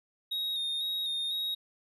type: tone with vibrato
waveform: triangle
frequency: 3729 Hz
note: A#7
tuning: in tune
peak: -29 dBFS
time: 0.31-1.55 s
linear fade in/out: 10 ms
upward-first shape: square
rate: 2 Hz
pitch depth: 25 cents each way
effects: none